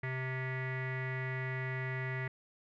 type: tone with low-pass filter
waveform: square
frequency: 130 Hz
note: C3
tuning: 11 cents flat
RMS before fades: -37 dBFS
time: 0.03-2.28 s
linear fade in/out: 5 ms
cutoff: 2000 Hz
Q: 9.2
effects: none